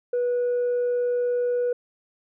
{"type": "tone", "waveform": "sine", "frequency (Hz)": 488.2, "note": "B4", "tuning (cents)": -20, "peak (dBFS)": -19, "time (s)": [0.13, 1.73], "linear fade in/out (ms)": 5, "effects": ["tanh soft clip ceiling -19 dBFS"]}